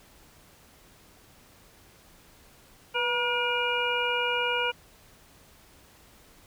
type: harmonic tone with a mistuned harmonic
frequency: 478.1 Hz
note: A#4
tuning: 44 cents sharp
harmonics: 1 / 2 / 3 / 5 / 6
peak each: -31 / -31 / -31 / -31 / -31 dBFS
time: 2.94-4.72 s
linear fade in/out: 20 ms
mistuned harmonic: 1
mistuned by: +42 cents
effects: pink hiss -56 dBFS RMS until 6.46 s